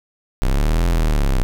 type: linear two-way sweep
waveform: 45% pulse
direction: up then down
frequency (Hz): 30.59 to 43.51 to 30.59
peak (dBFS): -14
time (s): 0.42-1.43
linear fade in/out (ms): 0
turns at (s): 0.86
effects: none